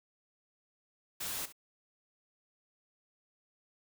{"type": "noise with echo", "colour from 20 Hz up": "white", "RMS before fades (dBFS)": -38, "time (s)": [1.2, 1.46], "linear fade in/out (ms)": 10, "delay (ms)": 66, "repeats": 1, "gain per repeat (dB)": -15, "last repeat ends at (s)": 1.526, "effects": []}